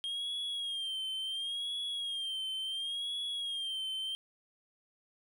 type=tone with vibrato; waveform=triangle; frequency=3223 Hz; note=G7; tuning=47 cents sharp; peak=-33 dBFS; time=0.04-4.15 s; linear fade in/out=0 ms; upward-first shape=sine; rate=0.71 Hz; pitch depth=75 cents each way; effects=none